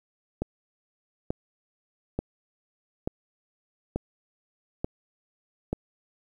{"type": "click train", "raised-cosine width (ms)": 2, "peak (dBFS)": -14, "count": 7, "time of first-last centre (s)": [0.42, 5.73], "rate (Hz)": 1.13, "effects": ["9-bit"]}